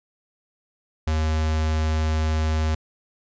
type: tone with notch filter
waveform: square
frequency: 78.3 Hz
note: D#2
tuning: 11 cents sharp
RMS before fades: -22 dBFS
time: 1.07-2.75 s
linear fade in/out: 5 ms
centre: 310 Hz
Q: 1.8
effects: resampled to 16000 Hz